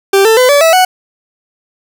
40% pulse tone with pitch steps, 392 / 445.1 / 505.4 / 573.9 / 651.7 / 740 Hz, G4 / A4 / B4 / D5 / E5 / F#5, 0 / +20 / +40 / -40 / -20 / 0 cents, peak -4 dBFS, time 0.13-0.85 s, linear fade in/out 5 ms, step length 120 ms, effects none

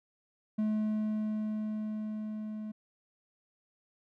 triangle tone with level ramp, 214.6 Hz, A3, 43 cents flat, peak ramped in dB -25 to -35 dBFS, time 0.58-2.72 s, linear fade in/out 10 ms, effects none

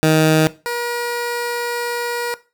15% pulse tone pair in turn, 157.1 / 478.2 Hz, D#3 / A#4, +17 / +44 cents, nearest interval octave + perfect fifth, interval 1927 cents, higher second, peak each -5 / -14 dBFS, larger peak first, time 0.03-0.47 / 0.66-2.34 s, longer second, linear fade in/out 0 ms, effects noise-tail reverb RT60 0.3 s tail -17 dB re dry

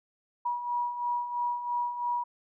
sine beating tone pair, 963 / 966 Hz, B5 / B5, -44 / -39 cents, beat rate 3 Hz, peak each -36 / -29 dBFS, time 0.45-2.24 s, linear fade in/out 10 ms, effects none

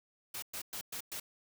white noise bursts, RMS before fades -41 dBFS, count 5, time 0.34-1.2 s, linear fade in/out 5 ms, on 84 ms, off 110 ms, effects none

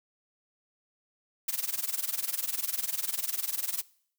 blue noise with tremolo, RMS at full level -28 dBFS, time 1.48-3.82 s, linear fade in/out 5 ms, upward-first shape triangle, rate 20 Hz, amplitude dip 100%, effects noise-tail reverb RT60 0.6 s tail -22 dB re dry

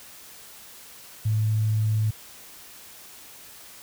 sine tone, 108.4 Hz, A2, 25 cents flat, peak -20 dBFS, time 1.25-2.11 s, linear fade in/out 10 ms, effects white hiss -46 dBFS RMS until 3.82 s

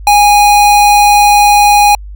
square tone, 824 Hz, G#5, 14 cents flat, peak -4 dBFS, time 0.07-1.95 s, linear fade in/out 2 ms, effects added 50 Hz sine -24 dBFS peak until 2.15 s

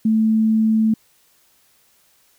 sine tone, 220 Hz, A3, in tune, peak -13 dBFS, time 0.05-0.94 s, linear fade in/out 5 ms, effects white hiss -58 dBFS RMS until 2.38 s

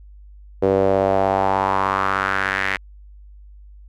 sawtooth tone with band-pass filter sweep, 96.6 Hz, G2, 25 cents flat, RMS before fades -19 dBFS, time 0.62-2.77 s, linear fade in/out 10 ms, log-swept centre 460 to 2000 Hz, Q 3.4, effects added 50 Hz sine -40 dBFS peak until 3.88 s

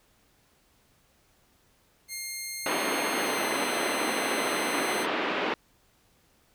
10% pulse tone with pitch glide, 2123 to 2055 Hz, C7 to C7, +25 to -32 cents, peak -25 dBFS, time 2.08-5.07 s, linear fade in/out 50 ms, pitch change -57 cents, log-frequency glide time 3.16-3.53 s
pink band-pass noise, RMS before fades -29 dBFS, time 2.66-5.54 s, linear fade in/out 2 ms, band 260 to 3200 Hz, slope 24 dB/octave
effects pink hiss -65 dBFS RMS until 6.54 s

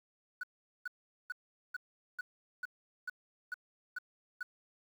sine tone bursts, 1477 Hz, F#6, 3 cents flat, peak -33 dBFS, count 10, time 0.41-4.43 s, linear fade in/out 5 ms, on 24 ms, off 420 ms, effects tanh soft clip ceiling -35 dBFS + 10-bit

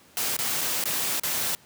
white noise with dropouts, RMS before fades -27 dBFS, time 0.17-1.55 s, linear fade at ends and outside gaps 0 ms, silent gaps 0.366-0.389 / 0.61-0.613 / 0.839-0.856 / 1.197-1.235 s, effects pink hiss -55 dBFS RMS until 1.65 s + high-pass 100 Hz 12 dB/octave

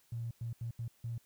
triangle tone bursts at uneven times, 116.54 Hz, A#2, in tune, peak -32 dBFS, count 5, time 0.12-0.31 / 0.41-0.53 / 0.61-0.71 / 0.79-0.88 / 1.04-1.18 s, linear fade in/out 5 ms, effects tanh soft clip ceiling -34 dBFS + white hiss -69 dBFS RMS until 1.25 s

